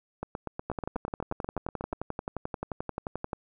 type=two click trains; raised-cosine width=1 ms; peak=-19 / -18 dBFS; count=15 / 31; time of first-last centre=0.23-1.931 / 0.7-3.332 s; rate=8.23 / 11.4 Hz; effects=none